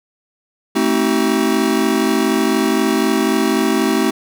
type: chord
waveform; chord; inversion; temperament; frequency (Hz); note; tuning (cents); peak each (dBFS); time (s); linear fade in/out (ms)
square; A diminished seventh; none; just; 220 / 264 / 316.8 / 380.2; A3 / C4 / Eb4 / Gb4; 0 / +16 / +31 / +47; -20; 0.75-4.11; 10
effects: none